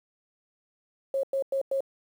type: tone bursts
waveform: sine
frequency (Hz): 543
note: C#5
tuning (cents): -36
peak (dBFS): -24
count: 4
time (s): 1.14-1.806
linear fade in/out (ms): 2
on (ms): 93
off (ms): 98
effects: 9-bit